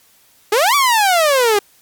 sawtooth exponential two-way sweep, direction up then down, 397 to 1174.7 to 397 Hz, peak -7 dBFS, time 0.52-1.59 s, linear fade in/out 5 ms, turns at 0.75 s, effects white hiss -52 dBFS RMS until 1.81 s + MP3 96 kbps

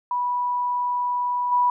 sine tone with level steps, 981 Hz, B5, 12 cents flat, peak -21 / -16 dBFS, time 0.11-1.7 s, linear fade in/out 2 ms, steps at 1.51 s, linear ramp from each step 20 ms, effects none

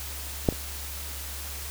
clicks, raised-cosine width 2 ms, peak -6 / -23 dBFS, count 2, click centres 0.488 / 0.525 s, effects added 70 Hz sine -38 dBFS peak until 1.7 s + white hiss -38 dBFS RMS until 1.7 s

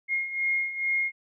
sine beating tone pair, 2141 / 2143.3 Hz, C7 / C7, +39 / +41 cents, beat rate 2.3 Hz, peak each -31 / -26 dBFS, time 0.08-1.12 s, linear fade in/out 50 ms, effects none

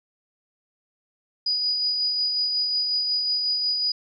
sine tone with tremolo, 4928 Hz, D#8, 17 cents flat, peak -20 dBFS, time 1.46-3.92 s, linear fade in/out 5 ms, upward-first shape sine, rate 5.5 Hz, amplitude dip 30%, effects none

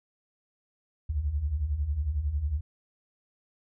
sine beating tone pair, 65.41 / 76.41 Hz, C2 / D#2, 0 / -31 cents, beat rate 11 Hz, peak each -33 / -27 dBFS, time 1.09-2.61 s, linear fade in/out 10 ms, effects none

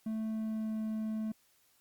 triangle tone with pitch glide, 219.8 to 218.2 Hz, A3 to A3, -2 to -14 cents, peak -31 dBFS, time 0.06-1.32 s, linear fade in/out 5 ms, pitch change -12 cents, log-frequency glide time 0.31-0.82 s, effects white hiss -69 dBFS RMS until 1.8 s + Opus 48 kbps

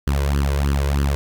sawtooth tone with flanger, 70.3 Hz, C#2, 25 cents sharp, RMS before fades -19 dBFS, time 0.07-1.15 s, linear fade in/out 0 ms, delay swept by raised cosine 0.64 to 2.04 ms, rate 3.2 Hz, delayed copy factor +0.85, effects none

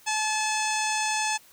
harmonic tone with a mistuned harmonic, 863 Hz, A5, 34 cents flat, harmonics 1 / 2 / 3 / 4 / 5 / 6 / 7 / 8 / 9 / 10, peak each -28 / -33 / -31 / -37 / -38 / -37 / -34 / -38 / -40 / -37 dBFS, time 0.06-1.38 s, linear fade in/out 20 ms, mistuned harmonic 7, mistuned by +74 cents, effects white hiss -55 dBFS RMS until 1.52 s

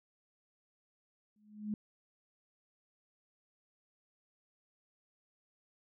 sine tone with exponential growth, 210.8 Hz, G#3, 26 cents sharp, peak -31 dBFS, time 1.36-1.74 s, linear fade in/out 2 ms, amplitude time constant 82 ms, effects none

